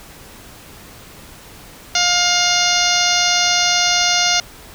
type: harmonic tone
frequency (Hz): 708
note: F5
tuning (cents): +23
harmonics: 1 / 2 / 3 / 4 / 5 / 6 / 7 / 8 / 9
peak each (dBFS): -22 / -22 / -22 / -22 / -22 / -22 / -22 / -22 / -22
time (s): 1.95-4.4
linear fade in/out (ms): 2
effects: pink hiss -40 dBFS RMS until 4.74 s